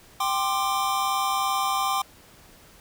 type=chord; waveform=square; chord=G suspended fourth; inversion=none; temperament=equal with one note detuned; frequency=784 / 1046.5 / 1189 Hz; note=G5 / C6 / D6; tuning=0 / 0 / +21 cents; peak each=-28 dBFS; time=0.2-2.02 s; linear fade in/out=5 ms; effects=pink hiss -52 dBFS RMS until 2.8 s